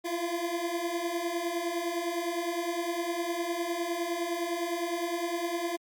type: beating tone pair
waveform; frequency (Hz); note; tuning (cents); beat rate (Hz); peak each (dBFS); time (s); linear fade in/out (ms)
25% pulse; 336 / 345.8; E4 / F4; +33 / -17; 9.8; -31 / -28; 0.04-5.77; 20
effects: Opus 48 kbps